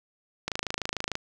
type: click train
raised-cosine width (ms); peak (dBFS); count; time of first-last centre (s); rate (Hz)
0.2; -12; 19; 0.48-1.154; 26.7
effects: none